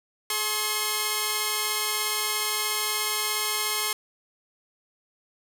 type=tone pair together; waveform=5% pulse; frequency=424.9 / 1070.7 Hz; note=G#4 / C6; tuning=+40 / +40 cents; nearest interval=octave + major third; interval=1600 cents; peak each=-19 / -14 dBFS; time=0.3-3.93 s; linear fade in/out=2 ms; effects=none